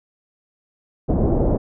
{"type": "low-pass noise", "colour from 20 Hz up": "pink", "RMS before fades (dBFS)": -18, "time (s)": [1.08, 1.58], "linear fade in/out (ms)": 20, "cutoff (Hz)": 650, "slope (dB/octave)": 24, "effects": []}